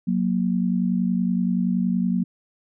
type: tone pair together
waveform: sine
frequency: 183.68 / 234.3 Hz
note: F#3 / A#3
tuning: -12 / +9 cents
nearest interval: major third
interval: 421 cents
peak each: -21 / -23 dBFS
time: 0.07-2.24 s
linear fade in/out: 10 ms
effects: none